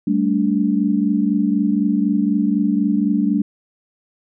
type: chord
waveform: sine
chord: G suspended second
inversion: none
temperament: equal with one note detuned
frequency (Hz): 196 / 220 / 289.6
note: G3 / A3 / D4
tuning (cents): 0 / 0 / -24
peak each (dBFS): -19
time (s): 0.07-3.42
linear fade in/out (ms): 5
effects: none